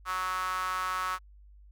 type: tone with high-pass filter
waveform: sawtooth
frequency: 185 Hz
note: F#3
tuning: in tune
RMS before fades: -32 dBFS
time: 0.05-1.19 s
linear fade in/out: 50 ms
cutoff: 1200 Hz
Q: 8.8
effects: added 50 Hz sine -51 dBFS peak until 1.71 s